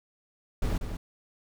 brown noise with echo, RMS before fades -27 dBFS, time 0.62-0.78 s, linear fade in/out 5 ms, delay 190 ms, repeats 1, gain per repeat -7 dB, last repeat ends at 0.97 s, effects none

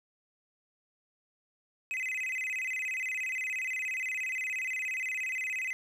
triangle tone with vibrato, 2277 Hz, C#7, 46 cents sharp, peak -30 dBFS, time 1.91-5.73 s, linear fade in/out 0 ms, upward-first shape square, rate 17 Hz, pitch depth 190 cents each way, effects none

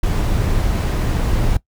brown noise, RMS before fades -17 dBFS, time 0.03-1.57 s, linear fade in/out 5 ms, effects noise-tail reverb RT60 0.1 s tail -20 dB re dry

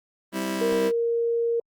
sawtooth chord, C major, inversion second, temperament just, 196.22 / 261.6 / 327 Hz, G3 / C4 / E4, +2 / 0 / -14 cents, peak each -25 / -29 / -25 dBFS, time 0.32-0.92 s, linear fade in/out 50 ms
sine tone, 466.2 Hz, A#4, in tune, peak -21 dBFS, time 0.61-1.6 s, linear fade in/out 5 ms
effects Opus 32 kbps

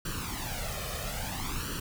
pink noise with flanger, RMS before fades -35 dBFS, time 0.05-1.8 s, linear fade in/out 5 ms, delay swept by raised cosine 0.68 to 1.66 ms, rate 0.6 Hz, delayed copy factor +0.75, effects none

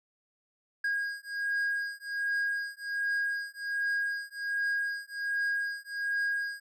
triangle beating tone pair, 1633 / 1634.3 Hz, G#6 / G#6, -30 / -28 cents, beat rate 1.3 Hz, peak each -31 dBFS, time 0.84-6.6 s, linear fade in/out 5 ms, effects none

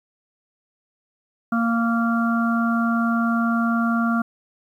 harmonic tone, 231.3 Hz, A#3, 13 cents flat, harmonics 1 / 3 / 5 / 6, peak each -19 / -29 / -28 / -26 dBFS, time 1.52-4.22 s, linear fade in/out 5 ms, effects 9-bit

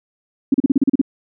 sine tone bursts, 271.5 Hz, C#4, 36 cents flat, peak -9 dBFS, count 9, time 0.52-1.015 s, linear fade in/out 5 ms, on 23 ms, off 36 ms, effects none

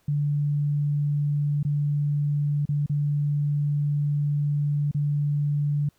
sine tone with dropouts, 145.8 Hz, D3, 12 cents flat, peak -21 dBFS, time 0.08-5.89 s, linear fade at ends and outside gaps 5 ms, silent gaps 1.63-1.649 / 2.655-2.689 / 2.862-2.896 / 4.913-4.946 s, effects pink hiss -66 dBFS RMS until 5.98 s

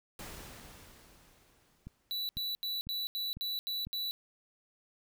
pink noise with exponential decay, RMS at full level -44 dBFS, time 0.19-2.63 s, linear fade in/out 2 ms, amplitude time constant 530 ms
click train, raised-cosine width 5 ms, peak -32 dBFS, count 5, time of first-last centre 1.87-3.87 s, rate 2 Hz
square tone bursts, 3951 Hz, B7, in tune, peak -34 dBFS, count 8, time 2.11-4.11 s, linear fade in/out 0 ms, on 180 ms, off 80 ms
effects none

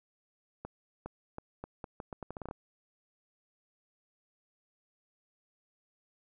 accelerating click train, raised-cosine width 1 ms, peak -26 dBFS, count 14, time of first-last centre 0.65-2.511 s, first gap 410 ms, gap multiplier 0.79, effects none

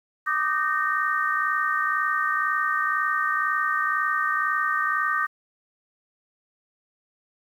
sine tone cluster, 1175 / 1237 / 1543 / 1845 Hz, D6 / D#6 / G6 / A#6, +1 / -10 / -28 / -18 cents, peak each -27 dBFS, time 0.26-5.27 s, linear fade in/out 20 ms, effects 9-bit

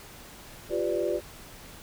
sine chord, G dominant seventh, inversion third, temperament equal with one note detuned, 349.2 / 392 / 502.2 / 587.3 Hz, F4 / G4 / B4 / D5, 0 / 0 / +29 / 0 cents, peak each -30 / -31 / -32 / -30 dBFS, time 0.69-1.21 s, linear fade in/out 50 ms, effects pink hiss -47 dBFS RMS until 1.82 s

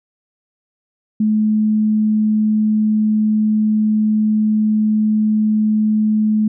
sine tone, 214.7 Hz, A3, 42 cents flat, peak -12 dBFS, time 1.2-6.48 s, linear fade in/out 5 ms, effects none

